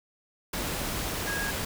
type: tone in noise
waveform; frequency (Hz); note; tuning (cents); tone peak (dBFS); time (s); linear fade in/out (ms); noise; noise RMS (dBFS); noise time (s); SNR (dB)
sine; 1643; G#6; -19; -31; 1.27-1.51; 5; pink; -32; 0.53-1.65; -2
effects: none